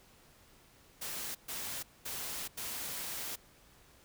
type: noise bursts at uneven times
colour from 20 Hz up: white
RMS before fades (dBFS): -40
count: 4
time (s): 1.01-1.35 / 1.48-1.83 / 2.05-2.48 / 2.57-3.36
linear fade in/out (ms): 10
effects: pink hiss -62 dBFS RMS until 4.04 s